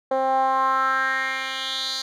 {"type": "tone with band-pass filter sweep", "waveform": "10% pulse", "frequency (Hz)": 264.6, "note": "C4", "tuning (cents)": 20, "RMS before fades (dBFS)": -23, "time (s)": [0.11, 2.02], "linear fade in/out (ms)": 5, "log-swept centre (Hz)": [590, 4700], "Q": 3.8, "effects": []}